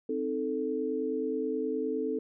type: chord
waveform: sine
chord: A diminished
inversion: first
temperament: equal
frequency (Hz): 261.6 / 311.1 / 440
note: C4 / Eb4 / A4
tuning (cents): 0 / 0 / 0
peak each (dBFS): -34 / -35 / -31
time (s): 0.09-2.19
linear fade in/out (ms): 5
effects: none